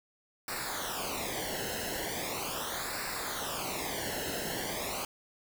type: noise with flanger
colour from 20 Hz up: pink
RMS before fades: -36 dBFS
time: 0.48-5.05 s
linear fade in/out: 2 ms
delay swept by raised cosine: 0.31 to 0.86 ms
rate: 0.39 Hz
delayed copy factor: -0.8
effects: none